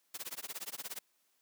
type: noise with tremolo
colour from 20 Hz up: white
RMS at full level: -40 dBFS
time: 0.14-0.99 s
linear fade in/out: 5 ms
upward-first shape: sine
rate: 17 Hz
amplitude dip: 100%
effects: white hiss -75 dBFS RMS until 1.41 s + high-pass 200 Hz 12 dB/octave